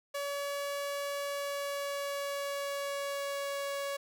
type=tone with pitch glide; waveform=sawtooth; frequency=567 to 560.5 Hz; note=C#5 to C#5; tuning=+39 to +19 cents; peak=-30 dBFS; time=0.14-3.97 s; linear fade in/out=10 ms; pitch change=-20 cents; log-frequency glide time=1.18-3.75 s; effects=none